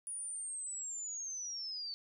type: linear sweep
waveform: sine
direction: down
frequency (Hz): 9740 to 4480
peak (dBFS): -39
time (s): 0.07-1.94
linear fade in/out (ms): 0
effects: none